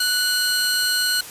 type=tone pair together; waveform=sawtooth; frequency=1480 / 4186 Hz; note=F#6 / C8; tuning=0 / 0 cents; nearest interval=octave + tritone; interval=1800 cents; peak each=-18 dBFS; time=0-1.21 s; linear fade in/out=5 ms; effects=white hiss -37 dBFS RMS until 1.3 s + resampled to 32000 Hz